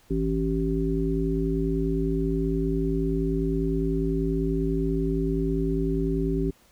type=harmonic tone with a mistuned harmonic; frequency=55.1 Hz; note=A1; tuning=3 cents sharp; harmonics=1 / 3 / 5 / 7; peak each=-28 / -28 / -28 / -28 dBFS; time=0.1-6.51 s; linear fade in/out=10 ms; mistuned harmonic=1; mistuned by=-150 cents; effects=pink hiss -59 dBFS RMS until 6.71 s